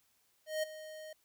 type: tone with ADSR envelope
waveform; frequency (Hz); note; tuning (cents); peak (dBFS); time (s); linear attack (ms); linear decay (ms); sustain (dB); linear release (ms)
square; 622.3; D#5; 0; -31; 0.46-1.13; 170; 12; -15; 4
effects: white hiss -73 dBFS RMS until 1.24 s